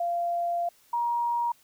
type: tone pair in turn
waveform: sine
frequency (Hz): 691 / 947.5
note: F5 / A#5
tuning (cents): -19 / +28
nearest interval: perfect fourth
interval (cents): 547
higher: second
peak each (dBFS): -25 / -24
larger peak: second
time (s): 0-0.69 / 0.93-1.52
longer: first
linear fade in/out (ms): 5
effects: white hiss -61 dBFS RMS until 1.63 s